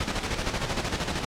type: noise with tremolo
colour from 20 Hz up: pink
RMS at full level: -27 dBFS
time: 0-1.25 s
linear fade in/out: 5 ms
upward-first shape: square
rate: 13 Hz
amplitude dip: 55%
effects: low-pass 6000 Hz 12 dB/octave + AAC 64 kbps